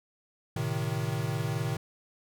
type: chord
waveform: square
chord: A diminished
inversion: none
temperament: equal with one note detuned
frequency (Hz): 111.86 / 130.81 / 155.56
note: A2 / C3 / Eb3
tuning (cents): +29 / 0 / 0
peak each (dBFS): -34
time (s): 0.56-1.77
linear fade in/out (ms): 5
effects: none